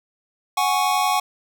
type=chord; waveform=square; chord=F# suspended second; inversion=none; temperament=equal; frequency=740 / 830.6 / 1108.7 Hz; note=F#5 / G#5 / C#6; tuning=0 / 0 / 0 cents; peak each=-23 dBFS; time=0.57-1.2 s; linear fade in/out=5 ms; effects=none